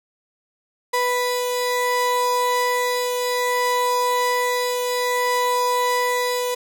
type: tone pair together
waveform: 35% pulse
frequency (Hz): 493.6 / 987.8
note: B4 / B5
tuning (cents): -1 / 0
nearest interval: octave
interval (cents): 1201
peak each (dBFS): -20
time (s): 0.93-6.55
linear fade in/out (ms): 10
effects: none